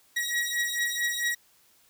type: beating tone pair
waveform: sawtooth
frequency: 1905 / 1909.5 Hz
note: A#6 / A#6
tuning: +37 / +41 cents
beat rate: 4.5 Hz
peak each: -26 dBFS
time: 0.16-1.35 s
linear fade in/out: 10 ms
effects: white hiss -62 dBFS RMS until 1.89 s